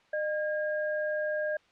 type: tone pair together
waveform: sine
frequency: 608.9 / 1624 Hz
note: D#5 / G#6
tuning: -38 / -39 cents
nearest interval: octave + perfect fourth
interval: 1699 cents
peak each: -29 / -34 dBFS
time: 0.13-1.57 s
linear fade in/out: 5 ms
effects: white hiss -63 dBFS RMS until 1.71 s + low-pass 3000 Hz 12 dB/octave